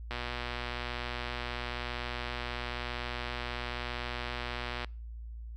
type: click train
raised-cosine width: 0.3 ms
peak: -20 dBFS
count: 574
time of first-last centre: 0.11-4.846 s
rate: 121 Hz
effects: noise-tail reverb RT60 0.4 s tail -26 dB re dry + added 57 Hz sine -40 dBFS peak until 5.56 s